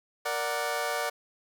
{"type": "chord", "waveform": "20% pulse", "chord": "Bb augmented", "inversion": "none", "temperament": "equal", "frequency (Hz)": [466.2, 587.3, 740], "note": ["Bb4", "D5", "F#5"], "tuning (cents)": [0, 0, 0], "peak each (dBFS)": [-30, -27, -28], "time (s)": [0.25, 1.1], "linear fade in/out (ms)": 10, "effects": []}